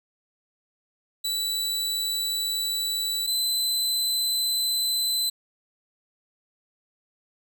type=tone pair in turn; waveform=sawtooth; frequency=3951 / 4032 Hz; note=B7 / B7; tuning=0 / +35 cents; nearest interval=unison; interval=35 cents; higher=second; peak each=-22 / -20 dBFS; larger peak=second; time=1.24-3.27 / 3.27-5.3 s; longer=neither; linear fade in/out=10 ms; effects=none